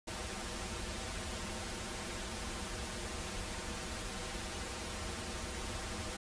pink noise with comb filter, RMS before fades -41 dBFS, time 0.07-6.17 s, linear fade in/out 10 ms, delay 7.1 ms, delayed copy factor -1, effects resampled to 22050 Hz

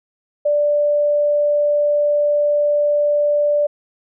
sine tone, 587.3 Hz, D5, in tune, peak -13 dBFS, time 0.45-3.67 s, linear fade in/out 10 ms, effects none

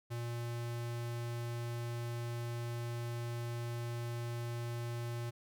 square tone, 118.5 Hz, A#2, 29 cents sharp, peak -38 dBFS, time 0.1-5.31 s, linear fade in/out 20 ms, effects none

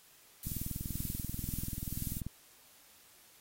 violet noise with tremolo, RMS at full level -39 dBFS, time 0.43-2.2 s, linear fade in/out 0 ms, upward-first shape triangle, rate 2 Hz, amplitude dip 45%
click train, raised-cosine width 5 ms, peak -26 dBFS, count 38, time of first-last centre 0.47-2.266 s, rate 20.6 Hz
effects white hiss -61 dBFS RMS until 3.4 s + AAC 48 kbps

